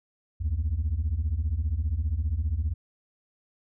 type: beating tone pair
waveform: sine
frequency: 68.7 / 83.7 Hz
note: C#2 / E2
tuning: -15 / +27 cents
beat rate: 15 Hz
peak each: -26 / -25 dBFS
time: 0.4-2.74 s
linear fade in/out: 20 ms
effects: tanh soft clip ceiling -21 dBFS